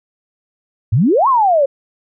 sine exponential two-way sweep, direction up then down, 95 to 1121 to 531 Hz, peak -9 dBFS, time 0.92-1.66 s, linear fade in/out 10 ms, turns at 1.28 s, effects none

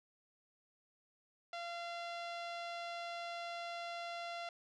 sawtooth tone with low-pass filter, 687 Hz, F5, 29 cents flat, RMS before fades -44 dBFS, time 1.53-4.49 s, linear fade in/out 2 ms, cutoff 4100 Hz, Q 1.4, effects none

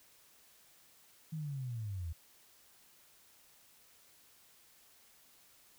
sine linear sweep, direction down, 162 to 77.3 Hz, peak -37 dBFS, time 1.32-2.13 s, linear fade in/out 10 ms, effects white hiss -64 dBFS RMS until 5.78 s

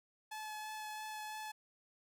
sawtooth tone with vibrato, 859 Hz, A5, 42 cents flat, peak -39 dBFS, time 0.31-1.52 s, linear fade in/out 10 ms, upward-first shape sine, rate 3 Hz, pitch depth 10 cents each way, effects none

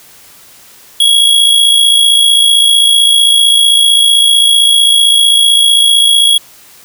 square tone with amplitude modulation, 3322 Hz, G#7, in tune, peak -3 dBFS, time 1-6.38 s, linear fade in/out 5 ms, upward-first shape sine, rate 55.6 Hz, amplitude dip 50%, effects white hiss -39 dBFS RMS until 6.84 s

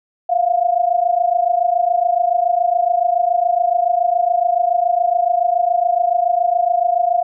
sine tone pair together, 688 / 715.1 Hz, F5 / F5, -26 / +41 cents, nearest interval minor second, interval 67 cents, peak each -16 dBFS, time 0.29-7.23 s, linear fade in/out 10 ms, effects none

